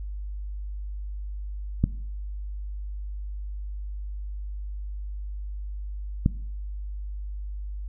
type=clicks; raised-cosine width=5 ms; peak=-7 dBFS; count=2; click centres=1.84 / 6.261 s; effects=noise-tail reverb RT60 0.6 s tail -19 dB re dry + added 50 Hz sine -31 dBFS peak until 7.88 s